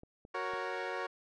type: clicks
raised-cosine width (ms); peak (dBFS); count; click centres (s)
2; -38; 3; 0.034 / 0.251 / 0.536
type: chord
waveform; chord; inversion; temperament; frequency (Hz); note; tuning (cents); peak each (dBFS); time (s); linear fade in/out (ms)
15% pulse; F# major; none; equal; 370 / 466.2 / 554.4; F#4 / A#4 / C#5; 0 / 0 / 0; -33; 0.34-1.07; 10
effects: low-pass 3000 Hz 12 dB/octave